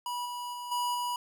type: tone with level steps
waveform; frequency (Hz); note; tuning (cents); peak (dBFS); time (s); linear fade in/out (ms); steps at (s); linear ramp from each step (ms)
square; 975; B5; -23; -33 / -36 / -38 / -29 / -31; 0.06-1.16; 2; 0.25 / 0.53 / 0.71 / 0.94; 10
effects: 11-bit